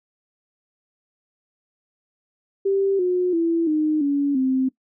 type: tone with pitch steps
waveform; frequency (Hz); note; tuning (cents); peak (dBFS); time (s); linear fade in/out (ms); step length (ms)
sine; 391.8 / 361.4 / 333.3 / 307.4 / 283.5 / 261.5; G4 / F#4 / E4 / D#4 / C#4 / C4; -1 / -41 / +19 / -21 / +39 / -1; -17; 2.65-4.69; 10; 340
effects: noise-tail reverb RT60 0.1 s tail -20 dB re dry